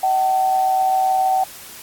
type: tone with amplitude modulation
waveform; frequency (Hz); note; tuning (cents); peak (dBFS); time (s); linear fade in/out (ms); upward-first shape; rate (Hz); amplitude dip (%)
sine; 760; F#5; +46; -12; 0.03-1.44; 5; sine; 127; 50
effects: white hiss -38 dBFS RMS until 1.82 s + AAC 64 kbps